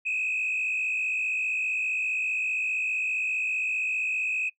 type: tone with frequency modulation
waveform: sine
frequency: 2538 Hz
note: D#7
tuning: 34 cents sharp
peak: -24 dBFS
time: 0.05-4.5 s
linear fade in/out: 20 ms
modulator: 55.2 Hz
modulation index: 1.4
effects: noise-tail reverb RT60 0.1 s tail -20 dB re dry + tanh soft clip ceiling -22 dBFS